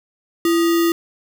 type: tone with sample-and-hold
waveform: sine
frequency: 336.5 Hz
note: E4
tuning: 36 cents sharp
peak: -13 dBFS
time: 0.45-0.92 s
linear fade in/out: 2 ms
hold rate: 1575 Hz
effects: none